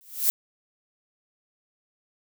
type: noise with exponential growth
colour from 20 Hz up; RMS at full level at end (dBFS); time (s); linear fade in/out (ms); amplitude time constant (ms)
violet; -18; 0.01-0.3; 0; 62
effects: none